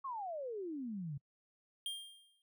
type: exponential sweep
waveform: sine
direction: down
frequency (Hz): 1125 to 133.4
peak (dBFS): -39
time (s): 0.04-1.18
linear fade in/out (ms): 10
type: tone with exponential decay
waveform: square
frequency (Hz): 3202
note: G7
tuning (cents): +36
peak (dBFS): -36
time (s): 1.86-2.42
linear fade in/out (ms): 1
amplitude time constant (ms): 120
effects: noise-tail reverb RT60 0.1 s tail -26 dB re dry